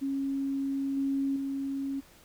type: tone with level steps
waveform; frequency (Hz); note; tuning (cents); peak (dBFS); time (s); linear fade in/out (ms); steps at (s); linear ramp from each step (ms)
sine; 273.9; C#4; -21; -28 / -26 / -30; 0.01-2.01; 20; 0.97 / 1.36; 2
effects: pink hiss -57 dBFS RMS until 2.24 s